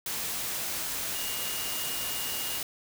sine tone in noise, 2855 Hz, F7, 37 cents sharp, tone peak -39 dBFS, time 1.15-2.58 s, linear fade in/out 2 ms, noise white, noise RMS -33 dBFS, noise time 0.06-2.63 s, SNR -9 dB, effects none

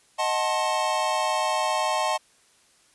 square chord, D# diminished seventh, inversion none, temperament equal with one note detuned, 622.3 / 740 / 880 / 1067.3 Hz, D#5 / F#5 / A5 / C6, 0 / 0 / 0 / +34 cents, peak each -29 / -30 / -28 / -29 dBFS, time 0.18-2.18 s, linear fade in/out 20 ms, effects white hiss -60 dBFS RMS until 2.94 s + resampled to 24000 Hz

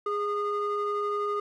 triangle ring-modulated tone, 820 Hz, G#5, 22 cents flat, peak -20 dBFS, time 0.06-1.4 s, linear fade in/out 5 ms, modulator 407 Hz, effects tanh soft clip ceiling -21 dBFS

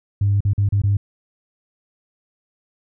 sine tone with dropouts, 100.7 Hz, G2, 47 cents sharp, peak -13 dBFS, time 0.21-0.97 s, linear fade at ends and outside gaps 5 ms, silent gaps 0.406-0.45 / 0.534-0.579 / 0.689-0.723 / 0.818-0.836 s, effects tanh soft clip ceiling -10 dBFS

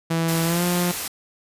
sawtooth tone with pitch glide, 164.8 to 176.63 Hz, E3 to F3, 0 to +20 cents, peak -16 dBFS, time 0.1-0.92 s, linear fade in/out 10 ms, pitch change +120 cents, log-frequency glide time 0.44-0.64 s
white noise, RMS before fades -28 dBFS, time 0.28-1.08 s, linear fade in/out 5 ms
effects resampled to 32000 Hz

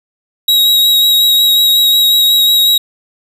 45% pulse tone with vibrato, 3823 Hz, A#7, 43 cents sharp, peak -6 dBFS, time 0.48-2.78 s, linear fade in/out 5 ms, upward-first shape triangle, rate 5.5 Hz, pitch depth 19 cents each way, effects none

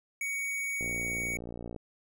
square tone, 2242 Hz, C#7, 19 cents sharp, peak -32 dBFS, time 0.21-1.37 s, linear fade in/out 2 ms
click train, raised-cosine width 2 ms, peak -27 dBFS, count 57, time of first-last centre 0.81-1.762 s, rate 58.8 Hz
effects none

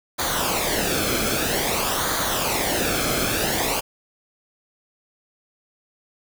pink noise with flanger, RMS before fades -23 dBFS, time 0.18-3.81 s, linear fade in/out 20 ms, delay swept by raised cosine 0.37 to 1.08 ms, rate 0.51 Hz, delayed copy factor -0.65, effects none

